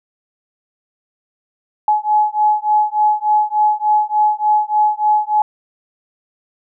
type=beating tone pair; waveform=sine; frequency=846 / 849.4 Hz; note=G#5 / G#5; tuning=+32 / +39 cents; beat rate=3.4 Hz; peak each=-15 dBFS; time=1.88-5.42 s; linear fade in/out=2 ms; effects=none